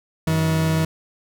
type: tone pair together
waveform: 40% pulse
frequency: 94.03 / 160 Hz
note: F#2 / D#3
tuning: +28 / +49 cents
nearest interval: major sixth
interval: 921 cents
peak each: -26 / -17 dBFS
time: 0.27-0.85 s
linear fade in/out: 5 ms
effects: none